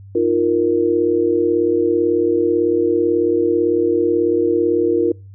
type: chord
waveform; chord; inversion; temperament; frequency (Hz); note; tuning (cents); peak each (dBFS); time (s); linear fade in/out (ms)
sine; Eb suspended second; none; equal; 311.1 / 349.2 / 466.2; Eb4 / F4 / Bb4; 0 / 0 / 0; -21 / -16 / -17; 0.15-5.12; 5
effects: noise-tail reverb RT60 0.3 s tail -26 dB re dry + added 98 Hz sine -36 dBFS peak until 5.34 s